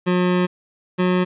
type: tone pair in turn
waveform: 25% pulse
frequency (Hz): 180.1 / 181.67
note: F#3 / F#3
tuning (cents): -46 / -31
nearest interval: unison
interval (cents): 15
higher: second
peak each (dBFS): -12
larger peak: neither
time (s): 0.06-0.47 / 0.98-1.25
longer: first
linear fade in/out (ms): 20
effects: resampled to 8000 Hz + 9-bit